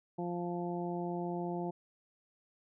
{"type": "harmonic tone", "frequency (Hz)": 174.61, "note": "F3", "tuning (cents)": 0, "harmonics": [1, 2, 3, 4, 5], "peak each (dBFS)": [-38, -38, -46, -42, -45], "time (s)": [0.18, 1.71], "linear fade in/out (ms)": 10, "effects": []}